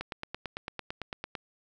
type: click train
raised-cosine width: 0.3 ms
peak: -19 dBFS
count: 13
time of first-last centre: 0.01-1.352 s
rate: 8.94 Hz
effects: none